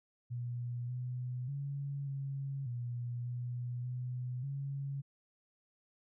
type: tone with pitch steps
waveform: sine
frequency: 121.2 / 124.9 / 140.3 / 137.4 / 120.9 / 122.4 / 124.9 / 138.7 Hz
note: B2 / B2 / C#3 / C#3 / B2 / B2 / B2 / C#3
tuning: -32 / +20 / +21 / -15 / -36 / -15 / +20 / +1 cents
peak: -36 dBFS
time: 0.3-5.02 s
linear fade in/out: 20 ms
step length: 590 ms
effects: none